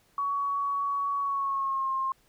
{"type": "tone with pitch glide", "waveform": "sine", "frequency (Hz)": [1124, 1064.6], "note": ["C#6", "C6"], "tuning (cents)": [24, 30], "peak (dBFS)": -26, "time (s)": [0.18, 2.12], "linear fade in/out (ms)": 2, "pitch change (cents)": -94, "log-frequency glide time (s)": [1.2, 1.92], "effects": ["pink hiss -65 dBFS RMS until 2.28 s"]}